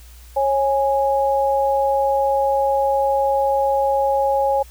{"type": "tone pair together", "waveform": "sine", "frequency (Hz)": [547, 827.9], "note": ["C#5", "G#5"], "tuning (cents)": [-23, -6], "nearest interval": "perfect fifth", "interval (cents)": 717, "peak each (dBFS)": -18, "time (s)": [0.36, 4.63], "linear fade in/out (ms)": 10, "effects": ["added 60 Hz sine -40 dBFS peak until 4.7 s", "white hiss -49 dBFS RMS until 4.7 s"]}